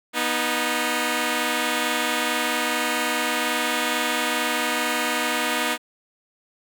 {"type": "tone pair together", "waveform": "5% pulse", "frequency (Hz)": [244.4, 311.1], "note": ["B3", "D#4"], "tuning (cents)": [-18, 0], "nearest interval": "major third", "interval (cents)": 418, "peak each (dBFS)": -13, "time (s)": [0.13, 5.78], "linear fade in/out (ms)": 50, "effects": []}